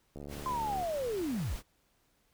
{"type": "click train", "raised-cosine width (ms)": 2, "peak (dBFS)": -31, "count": 49, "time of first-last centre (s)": [0.16, 0.827], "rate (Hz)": 72}
{"type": "noise", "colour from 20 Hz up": "pink", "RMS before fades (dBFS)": -46, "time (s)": [0.28, 1.63], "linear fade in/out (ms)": 50}
{"type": "linear sweep", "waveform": "sine", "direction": "down", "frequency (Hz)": [1046.5, 30.87], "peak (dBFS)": -31, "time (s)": [0.46, 1.56], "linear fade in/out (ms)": 0}
{"effects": ["pink hiss -72 dBFS RMS until 2.33 s"]}